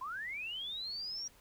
sine linear sweep, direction up, 990 to 5720 Hz, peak -38 dBFS, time 0.01-1.28 s, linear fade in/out 5 ms, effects added 40 Hz sine -69 dBFS peak until 1.4 s + pink hiss -63 dBFS RMS until 1.4 s

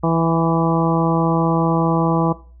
harmonic tone with a mistuned harmonic, 164.81 Hz, E3, in tune, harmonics 1 / 2 / 3 / 4 / 5 / 6 / 7, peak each -18 / -21 / -23 / -24 / -25 / -26 / -26 dBFS, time 0.03-2.33 s, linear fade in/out 10 ms, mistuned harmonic 6, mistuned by +17 cents, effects noise-tail reverb RT60 0.4 s tail -19 dB re dry + added 60 Hz sine -41 dBFS peak until 2.6 s

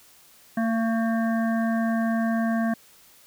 harmonic tone with a mistuned harmonic, 227 Hz, A#3, 46 cents flat, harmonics 1 / 3 / 5 / 7 / 8, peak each -22 / -29 / -37 / -35 / -39 dBFS, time 0.57-2.74 s, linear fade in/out 5 ms, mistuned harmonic 5, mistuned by -27 cents, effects white hiss -54 dBFS RMS until 3.26 s

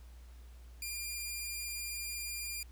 10% pulse tone, 2402 Hz, D7, 38 cents sharp, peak -29 dBFS, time 0.82-2.63 s, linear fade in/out 2 ms, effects added 60 Hz sine -50 dBFS peak until 2.71 s + pink hiss -65 dBFS RMS until 2.71 s

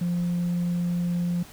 sine tone, 174.7 Hz, F3, 1 cent sharp, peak -21 dBFS, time 0.01-1.43 s, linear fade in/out 5 ms, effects tanh soft clip ceiling -21 dBFS + pink hiss -47 dBFS RMS until 1.52 s

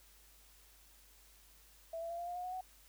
sine tone with pitch steps, 659.3 / 670.8 / 682.6 / 694.5 / 706.6 / 719 / 731.5 / 744.3 Hz, E5 / E5 / F5 / F5 / F5 / F#5 / F#5 / F#5, 0 / +30 / -40 / -10 / +20 / -50 / -20 / +10 cents, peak -39 dBFS, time 1.93-2.61 s, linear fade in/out 5 ms, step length 85 ms, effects added 50 Hz sine -65 dBFS peak until 2.88 s + white hiss -64 dBFS RMS until 2.88 s

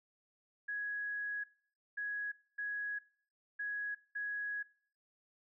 sine tone bursts at uneven times, 1668 Hz, G#6, 7 cents sharp, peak -36 dBFS, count 5, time 0.68-1.44 / 1.97-2.32 / 2.58-2.99 / 3.59-3.95 / 4.15-4.63 s, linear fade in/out 10 ms, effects noise-tail reverb RT60 0.5 s tail -21 dB re dry

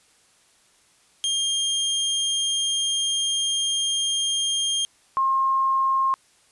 sawtooth / sine tone pair in turn, 3210 / 1068.9 Hz, G7 / C6, +40 / +37 cents, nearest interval octave + perfect fifth, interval 1903 cents, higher first, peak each -18 / -18 dBFS, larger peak neither, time 1.24-4.85 / 5.17-6.14 s, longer first, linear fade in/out 0 ms, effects white hiss -59 dBFS RMS until 6.51 s + resampled to 24000 Hz

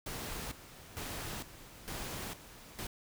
pink noise with tremolo, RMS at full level -41 dBFS, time 0.06-2.87 s, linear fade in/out 5 ms, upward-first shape square, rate 1.1 Hz, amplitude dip 75%, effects none

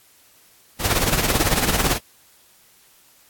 pink noise with tremolo, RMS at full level -17 dBFS, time 0.79-1.99 s, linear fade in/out 50 ms, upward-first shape sine, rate 18 Hz, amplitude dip 65%, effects white hiss -54 dBFS RMS until 3.29 s + AAC 64 kbps

